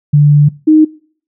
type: tone pair in turn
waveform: sine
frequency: 146.6 / 310.6 Hz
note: D3 / D#4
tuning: -3 / -3 cents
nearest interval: octave + minor second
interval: 1300 cents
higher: second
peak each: -3 dBFS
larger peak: neither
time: 0.13-0.49 / 0.67-0.85 s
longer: first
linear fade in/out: 10 ms
effects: noise-tail reverb RT60 0.5 s tail -23 dB re dry